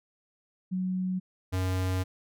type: tone pair in turn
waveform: sine / square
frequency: 185 / 92.85 Hz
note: F#3 / F#2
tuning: 0 / +7 cents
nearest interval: octave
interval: 1193 cents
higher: first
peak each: -27 dBFS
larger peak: neither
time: 0.71-1.2 / 1.52-2.04 s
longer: second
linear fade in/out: 20 ms
effects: none